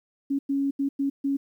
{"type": "tone bursts at uneven times", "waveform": "sine", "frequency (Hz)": 277.2, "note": "C#4", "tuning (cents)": 0, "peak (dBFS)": -22, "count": 5, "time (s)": [[0.3, 0.39], [0.49, 0.71], [0.79, 0.89], [0.99, 1.1], [1.24, 1.37]], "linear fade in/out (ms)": 10, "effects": ["10-bit"]}